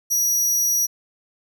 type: tone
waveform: sawtooth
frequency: 5790 Hz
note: F#8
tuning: 38 cents flat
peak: -15 dBFS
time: 0.1-0.87 s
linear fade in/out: 20 ms
effects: none